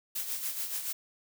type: noise with tremolo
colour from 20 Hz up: blue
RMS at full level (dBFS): -33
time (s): 0.15-0.93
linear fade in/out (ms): 10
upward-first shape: sine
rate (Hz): 7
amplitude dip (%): 55
effects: none